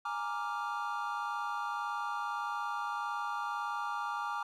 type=chord; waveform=triangle; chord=Bb dominant seventh; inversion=third; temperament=equal; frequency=830.6 / 932.3 / 1174.7 / 1396.9 Hz; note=Ab5 / Bb5 / D6 / F6; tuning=0 / 0 / 0 / 0 cents; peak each=-38 / -38 / -36 / -39 dBFS; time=0.05-4.43 s; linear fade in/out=5 ms; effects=none